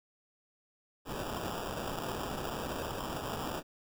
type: noise with sample-and-hold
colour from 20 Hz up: white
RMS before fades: -38 dBFS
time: 1.05-3.63 s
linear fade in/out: 50 ms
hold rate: 2100 Hz
effects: none